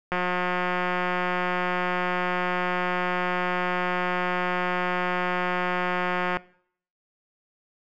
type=click train; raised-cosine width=0.5 ms; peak=-11 dBFS; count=1126; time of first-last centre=0.12-6.37 s; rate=180 Hz; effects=noise-tail reverb RT60 0.6 s tail -21 dB re dry